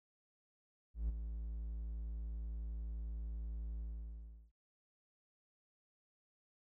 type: tone with ADSR envelope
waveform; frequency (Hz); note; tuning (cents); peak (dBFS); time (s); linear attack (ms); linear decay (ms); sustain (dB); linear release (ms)
triangle; 55.5; A1; +16; -30; 0.94-4.52; 150; 18; -8; 720
effects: none